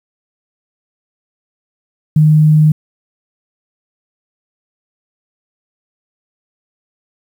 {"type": "tone", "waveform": "sine", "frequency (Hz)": 153.7, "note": "D#3", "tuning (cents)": -21, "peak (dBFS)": -5, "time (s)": [2.16, 2.72], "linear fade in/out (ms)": 5, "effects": ["7-bit"]}